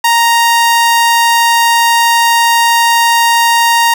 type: tone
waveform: sawtooth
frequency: 932.3 Hz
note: A#5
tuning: in tune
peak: -3 dBFS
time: 0.04-3.94 s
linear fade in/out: 5 ms
effects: none